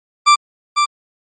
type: tone with echo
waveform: 40% pulse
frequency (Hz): 1176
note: D6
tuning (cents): +2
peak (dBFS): -5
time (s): 0.26-0.36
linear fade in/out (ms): 20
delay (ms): 500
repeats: 1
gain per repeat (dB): -5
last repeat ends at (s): 0.86
effects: MP3 32 kbps